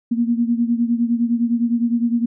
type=beating tone pair; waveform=sine; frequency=233.1 / 242.9 Hz; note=A#3 / B3; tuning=0 / -29 cents; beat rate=9.8 Hz; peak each=-17 / -21 dBFS; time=0.11-2.26 s; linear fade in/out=10 ms; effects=none